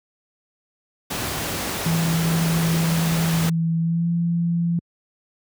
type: noise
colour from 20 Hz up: pink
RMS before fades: -26 dBFS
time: 1.1-3.5 s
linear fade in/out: 10 ms
type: tone with pitch glide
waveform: sine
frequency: 164.81 to 170.13 Hz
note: E3 to F3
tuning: 0 to -45 cents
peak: -18 dBFS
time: 1.86-4.79 s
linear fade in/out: 2 ms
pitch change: +55 cents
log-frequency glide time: 3.8-4.08 s
effects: high-pass 80 Hz 12 dB/octave